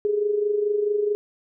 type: tone with amplitude modulation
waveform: sine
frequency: 415.3 Hz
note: G#4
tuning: in tune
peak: -17 dBFS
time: 0.05-1.15 s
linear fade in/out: 0 ms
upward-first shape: sine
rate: 24.6 Hz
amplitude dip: 60%
effects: none